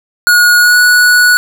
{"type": "tone with pitch glide", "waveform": "square", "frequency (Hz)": [1447, 1468.9], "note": ["F#6", "F#6"], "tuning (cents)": [-39, -13], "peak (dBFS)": -5, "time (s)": [0.27, 1.37], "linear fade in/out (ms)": 0, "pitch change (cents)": 26, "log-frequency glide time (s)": [0.59, 0.77], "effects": []}